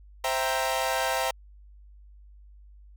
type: chord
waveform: sawtooth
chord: C dominant seventh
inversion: none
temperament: equal with one note detuned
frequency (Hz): 523.3 / 661.5 / 784 / 932.3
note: C5 / E5 / G5 / Bb5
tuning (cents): 0 / +6 / 0 / 0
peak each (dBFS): -27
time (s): 0.24-1.31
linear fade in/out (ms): 5
effects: added 50 Hz sine -48 dBFS peak until 2.96 s